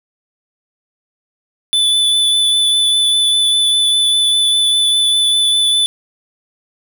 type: tone with vibrato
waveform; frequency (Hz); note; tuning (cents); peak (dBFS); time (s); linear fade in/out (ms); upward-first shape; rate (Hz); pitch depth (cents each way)
square; 3489; A7; -15; -11; 1.73-5.86; 0; sine; 5; 11
effects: none